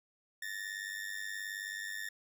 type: ring-modulated tone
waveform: 40% pulse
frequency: 1802 Hz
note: A6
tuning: 41 cents sharp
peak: -35 dBFS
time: 0.42-2.09 s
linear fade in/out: 5 ms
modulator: 49.4 Hz
effects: none